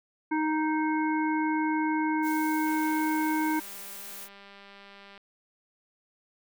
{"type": "harmonic tone", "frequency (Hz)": 311.1, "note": "D#4", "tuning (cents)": 0, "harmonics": [1, 3, 5, 7], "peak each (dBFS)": [-26, -30, -36, -38], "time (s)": [0.31, 3.6], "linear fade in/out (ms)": 10}
{"type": "noise", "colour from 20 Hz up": "blue", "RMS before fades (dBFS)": -42, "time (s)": [2.22, 4.29], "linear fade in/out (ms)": 50}
{"type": "click train", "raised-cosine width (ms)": 0.3, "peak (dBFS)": -34, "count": 500, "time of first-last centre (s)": [2.67, 5.178], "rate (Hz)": 199}
{"effects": []}